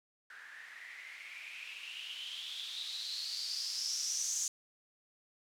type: noise with low-pass filter sweep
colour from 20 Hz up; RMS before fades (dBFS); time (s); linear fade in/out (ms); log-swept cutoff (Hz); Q
violet; -41; 0.3-4.48; 2; 1600 to 6600; 7.8
effects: none